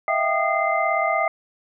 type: tone cluster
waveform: sine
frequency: 641 / 678 / 776 / 1225 / 2078 Hz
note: E5 / E5 / G5 / D#6 / C7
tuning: -49 / +49 / -18 / -27 / -12 cents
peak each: -25 dBFS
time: 0.08-1.28 s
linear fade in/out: 2 ms
effects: none